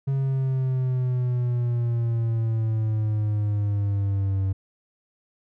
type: exponential sweep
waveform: triangle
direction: down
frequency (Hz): 136.8 to 95.7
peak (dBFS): -19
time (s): 0.07-4.53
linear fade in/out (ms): 10
effects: none